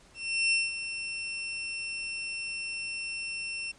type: tone with ADSR envelope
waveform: sawtooth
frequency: 2700 Hz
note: E7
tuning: 41 cents sharp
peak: -19 dBFS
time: 0.14-3.72 s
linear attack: 380 ms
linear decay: 190 ms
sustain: -11 dB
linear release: 11 ms
effects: pink hiss -58 dBFS RMS until 3.78 s + resampled to 22050 Hz